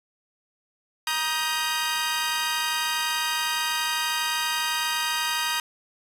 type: chord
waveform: 15% pulse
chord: Eb major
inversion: second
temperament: equal with one note detuned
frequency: 946.4 / 1244.5 / 1568 Hz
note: Bb5 / Eb6 / G6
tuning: +26 / 0 / 0 cents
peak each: -21 / -23 / -23 dBFS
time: 1.07-5.6 s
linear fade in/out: 2 ms
effects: resampled to 32000 Hz + 7-bit